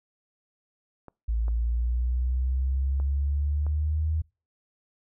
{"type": "clicks", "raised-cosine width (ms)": 1, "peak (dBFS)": -30, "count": 4, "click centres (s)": [1.083, 1.482, 3, 3.666]}
{"type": "exponential sweep", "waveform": "sine", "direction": "up", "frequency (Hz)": [55.4, 79.6], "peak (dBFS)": -23, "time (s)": [1.28, 4.22], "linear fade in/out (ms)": 10}
{"effects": ["noise-tail reverb RT60 0.3 s tail -26 dB re dry"]}